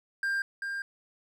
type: tone pair in turn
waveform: triangle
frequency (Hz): 1593 / 1598.7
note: G6 / G6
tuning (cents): +27 / +34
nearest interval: unison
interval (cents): 7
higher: second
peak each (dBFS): -25 / -30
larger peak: first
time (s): 0.23-0.42 / 0.62-0.82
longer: second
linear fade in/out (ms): 2
effects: none